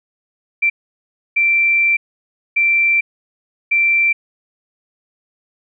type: tone bursts at uneven times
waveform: sine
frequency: 2349 Hz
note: D7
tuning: in tune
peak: -11 dBFS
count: 4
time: 0.62-0.7 / 1.36-1.97 / 2.56-3.01 / 3.71-4.13 s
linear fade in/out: 10 ms
effects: none